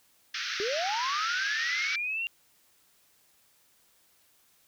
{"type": "band-pass noise", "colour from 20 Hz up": "pink", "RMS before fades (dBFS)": -34, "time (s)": [0.34, 1.96], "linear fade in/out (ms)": 5, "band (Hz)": [1300, 6000], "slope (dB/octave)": 96}
{"type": "linear sweep", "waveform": "sine", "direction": "up", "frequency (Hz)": [381.3, 2794], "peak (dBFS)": -29, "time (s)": [0.6, 2.27], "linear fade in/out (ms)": 0}
{"effects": ["white hiss -65 dBFS RMS until 4.67 s"]}